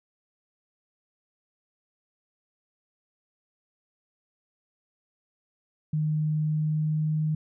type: tone with pitch glide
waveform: sine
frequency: 153.6 to 154.76 Hz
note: D#3 to D#3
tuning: -22 to -9 cents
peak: -23 dBFS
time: 5.93-7.35 s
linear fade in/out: 5 ms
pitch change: +13 cents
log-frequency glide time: 6.43-7.21 s
effects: none